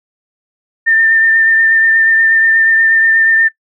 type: tone with vibrato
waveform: sine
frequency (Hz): 1800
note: A6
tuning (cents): +39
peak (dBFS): -7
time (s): 0.86-3.49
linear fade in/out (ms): 20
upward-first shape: sine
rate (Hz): 8.3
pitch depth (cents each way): 18
effects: noise-tail reverb RT60 0.1 s tail -19 dB re dry